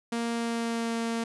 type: tone with pitch glide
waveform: sawtooth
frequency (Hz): 233.1 to 229.9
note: A#3 to A#3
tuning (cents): 0 to -24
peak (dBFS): -24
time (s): 0.12-1.24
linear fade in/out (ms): 5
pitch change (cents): -24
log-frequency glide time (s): 0.33-0.95
effects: resampled to 24000 Hz